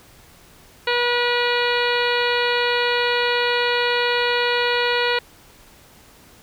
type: harmonic tone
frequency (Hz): 483.8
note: B4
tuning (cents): -36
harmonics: 1 / 2 / 3 / 4 / 5 / 6 / 7 / 8 / 9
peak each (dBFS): -22 / -25 / -25 / -26 / -27 / -28 / -34 / -30 / -30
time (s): 0.87-5.19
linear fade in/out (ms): 5
effects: pink hiss -49 dBFS RMS until 6.42 s